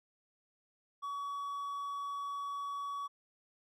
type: tone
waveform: triangle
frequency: 1131 Hz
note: C#6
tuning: 34 cents sharp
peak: -35 dBFS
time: 1.02-3.08 s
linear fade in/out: 20 ms
effects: none